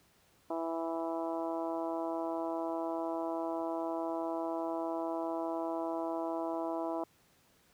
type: harmonic tone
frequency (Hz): 164.81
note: E3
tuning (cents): 0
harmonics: 2 / 3 / 4 / 5 / 6 / 7 / 8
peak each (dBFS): -37 / -44 / -37 / -43 / -42 / -52 / -52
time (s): 0.5-7.04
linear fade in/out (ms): 5
effects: pink hiss -67 dBFS RMS until 7.73 s + high-pass 60 Hz 12 dB/octave